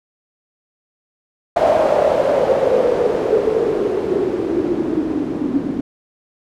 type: noise with low-pass filter sweep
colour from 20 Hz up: blue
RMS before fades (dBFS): -17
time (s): 1.56-5.81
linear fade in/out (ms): 5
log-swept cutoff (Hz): 650 to 270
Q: 6.8
effects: none